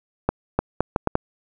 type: accelerating click train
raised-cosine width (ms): 1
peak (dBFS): -4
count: 6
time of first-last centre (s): 0.29-1.154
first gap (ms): 300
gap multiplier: 0.72
effects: none